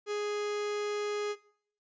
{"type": "tone", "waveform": "45% pulse", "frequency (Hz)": 415.3, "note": "G#4", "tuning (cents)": 0, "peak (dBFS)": -31, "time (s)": [0.06, 1.36], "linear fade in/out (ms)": 50, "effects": ["noise-tail reverb RT60 0.6 s tail -20 dB re dry", "resampled to 16000 Hz"]}